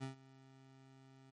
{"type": "tone with ADSR envelope", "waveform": "25% pulse", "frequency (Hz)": 133.2, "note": "C3", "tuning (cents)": 31, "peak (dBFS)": -36, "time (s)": [0, 1.31], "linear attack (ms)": 31, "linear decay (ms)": 120, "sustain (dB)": -20, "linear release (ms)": 15, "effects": ["low-pass 8000 Hz 12 dB/octave", "MP3 48 kbps"]}